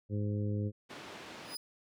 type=harmonic tone; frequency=103.83 Hz; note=G#2; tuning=in tune; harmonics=1 / 2 / 3 / 4 / 5; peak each=-32 / -38 / -42 / -44 / -46 dBFS; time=0.09-0.72 s; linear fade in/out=50 ms
type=band-pass noise; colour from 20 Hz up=pink; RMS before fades=-48 dBFS; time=0.89-1.56 s; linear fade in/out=20 ms; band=210 to 4400 Hz; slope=12 dB/octave
type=tone with exponential growth; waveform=sawtooth; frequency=4978 Hz; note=D#8; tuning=in tune; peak=-33 dBFS; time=1.39-1.57 s; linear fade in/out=5 ms; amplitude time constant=37 ms
effects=none